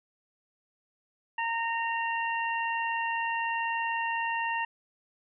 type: harmonic tone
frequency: 921 Hz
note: A#5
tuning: 21 cents flat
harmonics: 1 / 2 / 3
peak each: -30 / -33 / -35 dBFS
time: 1.38-4.65 s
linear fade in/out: 5 ms
effects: none